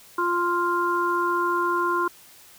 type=harmonic tone; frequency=349.2 Hz; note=F4; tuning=in tune; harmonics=1 / 3 / 4; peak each=-26 / -23 / -27 dBFS; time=0.18-2.08 s; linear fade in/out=5 ms; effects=white hiss -50 dBFS RMS until 2.58 s